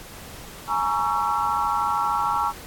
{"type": "chord", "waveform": "sine", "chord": "A# half-diminished seventh", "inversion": "third", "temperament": "just", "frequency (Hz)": [839.1, 932.3, 1118.8, 1342.6], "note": ["G#5", "A#5", "C#6", "E6"], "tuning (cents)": [18, 0, 16, 31], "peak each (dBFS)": -26, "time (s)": [0.67, 2.53], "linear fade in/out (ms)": 50, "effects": ["pink hiss -41 dBFS RMS until 2.66 s", "AAC 64 kbps"]}